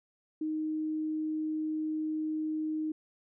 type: tone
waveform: sine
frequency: 311.1 Hz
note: D#4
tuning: in tune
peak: -30 dBFS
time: 0.41-2.92 s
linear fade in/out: 5 ms
effects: none